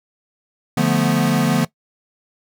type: chord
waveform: square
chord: B half-diminished seventh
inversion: first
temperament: equal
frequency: 146.83 / 174.61 / 220 / 246.9 Hz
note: D3 / F3 / A3 / B3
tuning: 0 / 0 / 0 / 0 cents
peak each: -21 dBFS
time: 0.77-1.65 s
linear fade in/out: 5 ms
effects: noise-tail reverb RT60 0.1 s tail -19 dB re dry